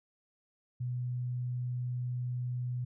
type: tone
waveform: sine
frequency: 123.9 Hz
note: B2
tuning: 6 cents sharp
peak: -32 dBFS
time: 0.8-2.85 s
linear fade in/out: 10 ms
effects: none